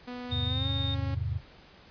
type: tone with pitch glide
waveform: sawtooth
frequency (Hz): 246.9 to 274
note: B3 to C#4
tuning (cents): 0 to -20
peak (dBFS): -33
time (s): 0.07-1.15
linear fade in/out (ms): 10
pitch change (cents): +180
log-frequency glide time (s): 0.45-0.69
type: chord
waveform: sine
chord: E augmented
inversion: none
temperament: equal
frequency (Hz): 82.41 / 103.83 / 130.81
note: E2 / G#2 / B#2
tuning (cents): 0 / 0 / 0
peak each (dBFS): -32 / -32 / -35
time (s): 0.29-1.41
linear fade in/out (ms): 50
type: tone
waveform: sine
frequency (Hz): 3671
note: A#7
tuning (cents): -27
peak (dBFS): -32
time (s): 0.31-0.95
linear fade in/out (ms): 10
effects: pink hiss -54 dBFS RMS until 1.9 s + resampled to 11025 Hz